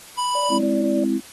square tone, 987.8 Hz, B5, in tune, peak -21 dBFS, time 0.17-0.59 s, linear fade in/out 20 ms
sine tone with vibrato, 583 Hz, D5, 13 cents flat, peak -24 dBFS, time 0.35-1.04 s, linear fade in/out 2 ms, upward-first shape sine, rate 17 Hz, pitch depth 11 cents each way
sine chord, Ab augmented, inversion none, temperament equal, 207.7 / 261.6 / 329.6 Hz, Ab3 / C4 / E4, 0 / 0 / 0 cents, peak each -24 / -22 / -22 dBFS, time 0.49-1.21 s, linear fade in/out 50 ms
effects white hiss -43 dBFS RMS until 1.32 s + AAC 32 kbps

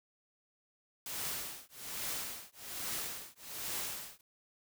white noise with tremolo, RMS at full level -37 dBFS, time 1.06-4.21 s, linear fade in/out 2 ms, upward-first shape triangle, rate 1.2 Hz, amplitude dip 100%, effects none

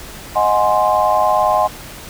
sine chord, Ab dominant seventh, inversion second, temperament equal with one note detuned, 622.3 / 732.3 / 830.6 / 1046.5 Hz, Eb5 / Gb5 / Ab5 / C6, 0 / -18 / 0 / 0 cents, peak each -17 dBFS, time 0.35-1.68 s, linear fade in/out 20 ms, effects pink hiss -34 dBFS RMS until 2.09 s

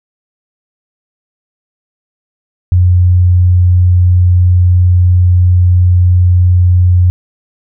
sine tone, 89.7 Hz, F2, 47 cents sharp, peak -4 dBFS, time 2.72-7.1 s, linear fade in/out 0 ms, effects none

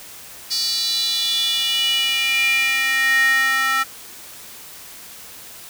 square tone with high-pass filter sweep, 266 Hz, C4, 29 cents sharp, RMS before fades -19 dBFS, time 0.5-3.84 s, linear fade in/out 20 ms, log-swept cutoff 4700 to 1500 Hz, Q 7, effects white hiss -39 dBFS RMS until 5.69 s

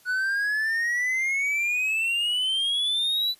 triangle exponential sweep, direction up, 1470 to 4000 Hz, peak -21 dBFS, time 0.05-3.35 s, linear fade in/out 50 ms, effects white hiss -57 dBFS RMS until 3.39 s + resampled to 32000 Hz

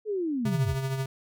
sine linear sweep, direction down, 441.4 to 52.9 Hz, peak -26 dBFS, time 0.05-0.76 s, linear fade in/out 50 ms
square tone with tremolo, 133.7 Hz, C3, 38 cents sharp, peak -26 dBFS, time 0.45-1.06 s, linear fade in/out 5 ms, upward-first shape triangle, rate 13 Hz, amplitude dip 55%
effects none

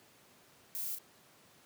violet noise with echo, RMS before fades -39 dBFS, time 0.75-0.95 s, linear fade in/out 0 ms, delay 36 ms, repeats 1, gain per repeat -6 dB, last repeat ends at 0.986 s, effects pink hiss -62 dBFS RMS until 1.65 s + high-pass 150 Hz 12 dB/octave

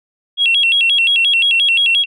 sine tone with vibrato, 2996 Hz, F#7, 21 cents sharp, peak -9 dBFS, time 0.37-2.06 s, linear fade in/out 50 ms, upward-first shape square, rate 5.7 Hz, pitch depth 170 cents each way, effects tanh soft clip ceiling -5 dBFS

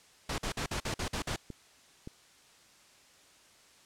pink noise bursts, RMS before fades -34 dBFS, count 8, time 0.29-1.362 s, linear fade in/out 5 ms, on 92 ms, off 48 ms
click train, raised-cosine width 3 ms, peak -28 dBFS, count 4, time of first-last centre 0.36-2.074 s, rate 1.75 Hz
effects white hiss -60 dBFS RMS until 3.85 s + low-pass 8000 Hz 12 dB/octave

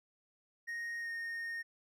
triangle tone with pitch glide, 1864.7 to 1845.4 Hz, A#6 to A#6, 0 to -18 cents, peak -36 dBFS, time 0.67-1.63 s, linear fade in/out 20 ms, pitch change -18 cents, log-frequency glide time 1-1.09 s, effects none

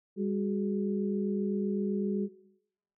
sine tone cluster, 200.9 / 372.1 / 419.9 Hz, G3 / F#4 / G#4, +43 / +10 / +19 cents, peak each -30 / -33 / -36 dBFS, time 0.16-2.29 s, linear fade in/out 50 ms, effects noise-tail reverb RT60 0.8 s tail -19 dB re dry

